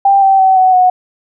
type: tone with pitch steps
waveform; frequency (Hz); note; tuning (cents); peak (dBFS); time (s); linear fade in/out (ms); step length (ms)
sine; 790 / 775.5 / 761.3 / 747.4 / 733.7; G5 / G5 / F#5 / F#5 / F#5; +13 / -19 / +49 / +17 / -15; -5; 0.05-0.9; 5; 170
effects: none